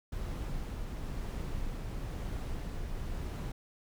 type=noise with tremolo; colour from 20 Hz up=brown; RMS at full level=-36 dBFS; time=0.12-3.52 s; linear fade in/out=5 ms; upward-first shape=triangle; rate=1 Hz; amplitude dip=25%; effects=none